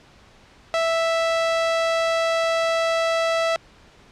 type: tone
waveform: sawtooth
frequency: 659 Hz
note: E5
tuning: 1 cent flat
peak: -15 dBFS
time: 0.74-3.56 s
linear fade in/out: 0 ms
effects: pink hiss -51 dBFS RMS until 4.11 s + low-pass 5000 Hz 12 dB/octave